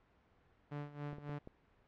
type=tone with tremolo; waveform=sawtooth; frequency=145.8 Hz; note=D3; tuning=12 cents flat; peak=-36 dBFS; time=0.71-1.39 s; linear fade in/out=10 ms; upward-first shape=sine; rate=3.6 Hz; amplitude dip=80%
type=clicks; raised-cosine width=2 ms; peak=-36 dBFS; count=4; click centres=1.13 / 1.184 / 1.294 / 1.474 s
effects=pink hiss -70 dBFS RMS until 1.87 s + low-pass 2000 Hz 12 dB/octave